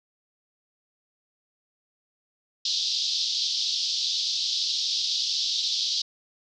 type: band-pass noise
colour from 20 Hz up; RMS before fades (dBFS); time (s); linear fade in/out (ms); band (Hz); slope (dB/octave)
white; -27; 2.65-6.02; 5; 3400 to 5300; 48
effects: none